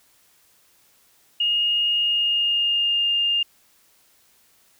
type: tone with pitch glide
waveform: sine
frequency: 2852 to 2814 Hz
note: F7 to F7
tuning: +36 to +12 cents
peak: -18 dBFS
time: 1.4-3.43 s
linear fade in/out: 5 ms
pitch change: -24 cents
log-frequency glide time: 1.94-3.12 s
effects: white hiss -59 dBFS RMS until 4.79 s